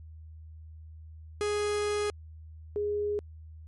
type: tone pair in turn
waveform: 45% pulse / sine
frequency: 415.5 / 413.8 Hz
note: G#4 / G#4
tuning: +1 / -6 cents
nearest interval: unison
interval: 7 cents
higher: first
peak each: -27 dBFS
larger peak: neither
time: 1.41-2.1 / 2.76-3.19 s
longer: first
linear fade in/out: 0 ms
effects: added 79 Hz sine -44 dBFS peak until 3.67 s + MP3 48 kbps